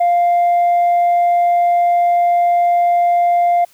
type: tone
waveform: sine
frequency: 698.5 Hz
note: F5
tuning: in tune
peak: -8 dBFS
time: 0-3.65 s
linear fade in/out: 10 ms
effects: tanh soft clip ceiling -9 dBFS + white hiss -51 dBFS RMS until 3.73 s